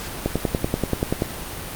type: click train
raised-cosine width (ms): 2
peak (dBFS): -6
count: 11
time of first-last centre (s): 0.26-1.222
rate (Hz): 10.4
effects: pink hiss -32 dBFS RMS until 1.75 s + Opus 48 kbps